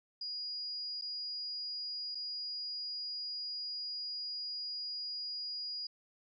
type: tone with dropouts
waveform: sine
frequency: 4880 Hz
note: D#8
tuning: 34 cents flat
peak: -37 dBFS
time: 0.21-5.87 s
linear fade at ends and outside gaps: 5 ms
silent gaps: 1.013-1.02 / 2.148-2.152 s
effects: MP3 96 kbps